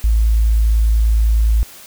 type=tone; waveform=sine; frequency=55 Hz; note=A1; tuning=in tune; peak=-10 dBFS; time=0.04-1.63 s; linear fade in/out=0 ms; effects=white hiss -39 dBFS RMS until 1.86 s